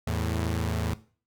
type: tone pair together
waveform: sawtooth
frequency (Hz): 81.77 / 109.5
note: E2 / A2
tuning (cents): -13 / -8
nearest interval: perfect fourth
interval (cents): 505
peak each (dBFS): -25 / -26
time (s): 0.07-0.94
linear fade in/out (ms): 5
effects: noise-tail reverb RT60 0.4 s tail -17 dB re dry